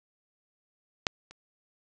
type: clicks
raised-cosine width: 0.2 ms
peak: -7 / -30 dBFS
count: 2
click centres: 1.068 / 1.31 s
effects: resampled to 16000 Hz + 8-bit